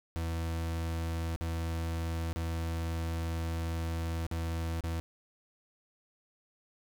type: tone with dropouts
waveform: 40% pulse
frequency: 82.41 Hz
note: E2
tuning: in tune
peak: -31 dBFS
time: 0.16-5 s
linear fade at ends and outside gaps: 0 ms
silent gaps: 1.361-1.41 / 2.33-2.36 / 4.266-4.313 / 4.807-4.838 s
effects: none